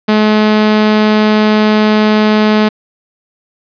sawtooth tone, 213.7 Hz, G#3, 50 cents sharp, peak -3 dBFS, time 0.08-2.69 s, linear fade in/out 10 ms, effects resampled to 11025 Hz + 7-bit

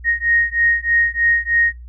sine beating tone pair, 1864.7 / 1867.9 Hz, A#6 / A#6, 0 / +3 cents, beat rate 3.2 Hz, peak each -17 dBFS, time 0.04-1.73 s, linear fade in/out 50 ms, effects noise-tail reverb RT60 0.2 s tail -24 dB re dry + added 60 Hz sine -33 dBFS peak until 1.88 s

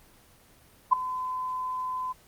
sine tone with ADSR envelope, 1018 Hz, C6, 48 cents flat, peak -12 dBFS, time 0.91-2.13 s, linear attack 21 ms, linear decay 4 ms, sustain -17 dB, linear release 16 ms, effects pink hiss -57 dBFS RMS until 2.27 s + Opus 24 kbps

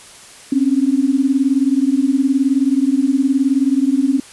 sine beating tone pair, 261.6 / 280.6 Hz, C4 / C#4, 0 / +21 cents, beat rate 19 Hz, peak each -15 dBFS, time 0.52-4.2 s, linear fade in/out 5 ms, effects white hiss -40 dBFS RMS until 4.32 s + resampled to 24000 Hz

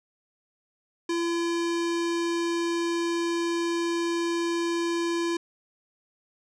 square tone with low-pass filter, 339.3 Hz, F4, 50 cents flat, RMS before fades -27 dBFS, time 1.09-5.37 s, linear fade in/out 5 ms, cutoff 6600 Hz, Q 1.2, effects none

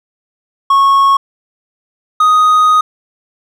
triangle tone pair in turn, 1100 / 1246.9 Hz, C#6 / D#6, -14 / +3 cents, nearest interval major second, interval 217 cents, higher second, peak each -4 dBFS, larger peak neither, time 0.7-1.17 / 2.2-2.81 s, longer second, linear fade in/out 5 ms, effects none

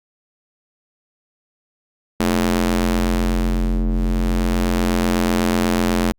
sawtooth ring-modulated tone, 88.1 Hz, F2, 16 cents sharp, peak -9 dBFS, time 2.2-6.12 s, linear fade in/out 0 ms, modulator 132 Hz, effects Opus 48 kbps

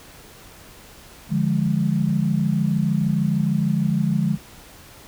sine chord, D diminished, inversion none, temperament equal with one note detuned, 148.11 / 174.61 / 207.7 Hz, D3 / F3 / Ab3, +15 / 0 / 0 cents, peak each -22 dBFS, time 1.29-4.38 s, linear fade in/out 50 ms, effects pink hiss -45 dBFS RMS until 5.07 s

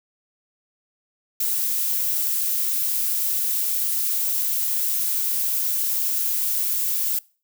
violet noise, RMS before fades -23 dBFS, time 1.4-7.19 s, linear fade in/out 5 ms, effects noise-tail reverb RT60 0.4 s tail -24 dB re dry

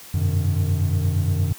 triangle tone cluster, 91.7 / 100.3 / 126.6 / 151.9 Hz, F#2 / G2 / B2 / D#3, -15 / +40 / +43 / -41 cents, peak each -18 / -24 / -27 / -23 dBFS, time 0.14-1.53 s, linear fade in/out 5 ms, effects white hiss -42 dBFS RMS until 1.58 s

